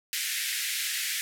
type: band-pass noise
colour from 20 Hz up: pink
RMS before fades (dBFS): -31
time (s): 0.13-1.21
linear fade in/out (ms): 0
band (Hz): 1700 to 15000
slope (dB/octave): 48
effects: none